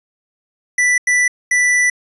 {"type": "tone bursts at uneven times", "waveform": "square", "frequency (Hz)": 1975.5, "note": "B6", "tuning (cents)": 0, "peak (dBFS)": -12, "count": 3, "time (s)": [[0.78, 0.98], [1.07, 1.28], [1.51, 1.9]], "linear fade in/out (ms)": 5, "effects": ["resampled to 24000 Hz"]}